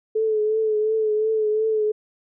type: tone with vibrato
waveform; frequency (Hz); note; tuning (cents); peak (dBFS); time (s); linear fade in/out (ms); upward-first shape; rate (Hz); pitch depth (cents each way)
sine; 433.2; A4; -27; -18; 0.15-1.92; 10; triangle; 2.8; 43
effects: none